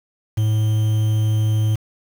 triangle tone with quantisation, 108.4 Hz, A2, 25 cents flat, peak -13 dBFS, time 0.37-1.76 s, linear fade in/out 10 ms, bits 6, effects none

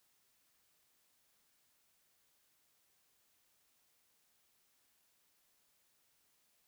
silence, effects white hiss -75 dBFS RMS until 6.67 s

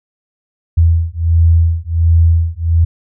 sine beating tone pair, 82.41 / 83.81 Hz, E2 / E2, 0 / +29 cents, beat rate 1.4 Hz, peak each -11 dBFS, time 0.77-2.85 s, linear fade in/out 10 ms, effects none

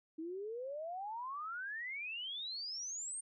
sine exponential sweep, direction up, 311.1 to 8870 Hz, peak -40 dBFS, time 0.18-3.21 s, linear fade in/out 10 ms, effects none

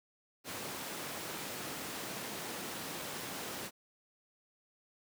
pink high-pass noise, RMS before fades -42 dBFS, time 0.44-3.71 s, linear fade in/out 50 ms, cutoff 190 Hz, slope 12 dB/octave, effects none

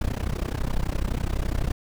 brown noise with amplitude modulation, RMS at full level -22 dBFS, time 0.01-1.72 s, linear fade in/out 5 ms, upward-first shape sine, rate 31.9 Hz, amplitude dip 95%, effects none

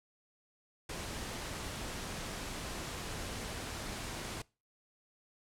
pink noise, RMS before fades -41 dBFS, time 0.89-4.42 s, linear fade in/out 5 ms, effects noise-tail reverb RT60 0.3 s tail -23 dB re dry + low-pass 10000 Hz 12 dB/octave

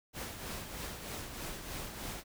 pink noise with tremolo, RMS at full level -40 dBFS, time 0.13-2.24 s, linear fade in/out 50 ms, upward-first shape triangle, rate 3.2 Hz, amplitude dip 55%, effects none

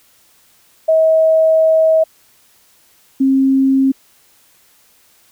sine tone pair in turn, 640 / 268 Hz, D#5 / C4, +49 / +42 cents, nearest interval octave + minor third, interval 1507 cents, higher first, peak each -8 / -9 dBFS, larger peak first, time 0.88-2.04 / 3.2-3.92 s, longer first, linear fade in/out 10 ms, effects white hiss -52 dBFS RMS until 5.31 s

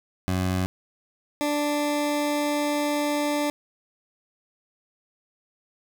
20% pulse tone pair in turn, 92.5 / 293.7 Hz, F#2 / D4, 0 / 0 cents, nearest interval octave + minor sixth, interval 2000 cents, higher second, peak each -18 dBFS, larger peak neither, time 0.28-0.66 / 1.41-3.5 s, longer second, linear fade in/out 0 ms, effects none

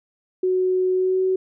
sine tone with pitch glide, 370 to 375.2 Hz, F#4 to F#4, 0 to +24 cents, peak -17 dBFS, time 0.43-1.36 s, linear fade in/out 5 ms, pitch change +24 cents, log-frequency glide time 0.93-1.21 s, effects none

